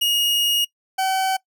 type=tone pair in turn; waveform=40% pulse; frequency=2869 / 762.1 Hz; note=F7 / G5; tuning=+46 / -49 cents; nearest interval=octave + major seventh; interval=2295 cents; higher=first; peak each=-16 / -18 dBFS; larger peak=first; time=0.01-0.65 / 0.98-1.37 s; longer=first; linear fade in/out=10 ms; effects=noise-tail reverb RT60 0.1 s tail -21 dB re dry